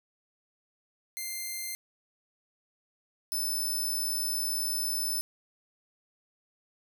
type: tone pair in turn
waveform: 5% pulse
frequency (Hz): 2093 / 5274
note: C7 / E8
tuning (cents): 0 / 0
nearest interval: octave + major third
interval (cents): 1600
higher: second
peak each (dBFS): -24 / -23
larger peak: second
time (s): 1.17-1.75 / 3.32-5.21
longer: second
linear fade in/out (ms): 0
effects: none